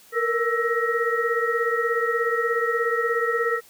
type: tone cluster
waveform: sine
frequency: 458.7 / 475.4 / 1321 / 1888 Hz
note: A#4 / A#4 / E6 / A#6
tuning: -28 / +34 / +3 / +22 cents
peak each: -26 dBFS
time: 0.12-3.61 s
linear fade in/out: 50 ms
effects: white hiss -52 dBFS RMS until 3.69 s